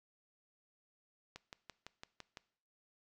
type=click train; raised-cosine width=0.2 ms; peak=-30 dBFS; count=7; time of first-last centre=1.36-2.372 s; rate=5.93 Hz; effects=noise-tail reverb RT60 0.6 s tail -20 dB re dry